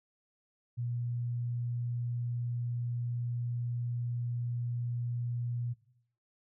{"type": "tone", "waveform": "sine", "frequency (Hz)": 120.3, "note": "B2", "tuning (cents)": -45, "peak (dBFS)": -32, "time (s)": [0.77, 5.74], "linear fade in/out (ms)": 20, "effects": ["noise-tail reverb RT60 0.7 s tail -18 dB re dry"]}